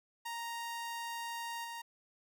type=tone with level steps; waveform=sawtooth; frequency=932.3 Hz; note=A#5; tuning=in tune; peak=-35 / -38 dBFS; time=0.25-1.82 s; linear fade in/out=10 ms; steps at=1.64 s; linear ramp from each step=10 ms; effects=none